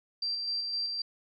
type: tone with tremolo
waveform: sine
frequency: 4708 Hz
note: D8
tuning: 3 cents sharp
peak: -29 dBFS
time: 0.22-1.02 s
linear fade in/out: 5 ms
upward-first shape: square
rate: 3.9 Hz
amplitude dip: 30%
effects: none